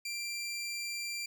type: tone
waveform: 20% pulse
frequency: 2365 Hz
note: D7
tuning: 12 cents sharp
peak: -31 dBFS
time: 0.05-1.26 s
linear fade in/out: 5 ms
effects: none